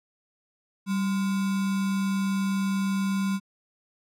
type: tone with sample-and-hold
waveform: sine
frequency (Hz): 194.2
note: G3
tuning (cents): -16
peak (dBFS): -23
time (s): 0.86-3.4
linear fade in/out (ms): 50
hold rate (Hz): 1225
effects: low-pass 12000 Hz 12 dB/octave